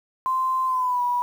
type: tone with pitch glide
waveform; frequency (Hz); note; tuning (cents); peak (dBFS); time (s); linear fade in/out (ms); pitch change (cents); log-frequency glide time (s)
sine; 1040 to 976; C6 to B5; -11 to -21; -20; 0.26-1.22; 0; -110; 0.66-1.02
effects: 8-bit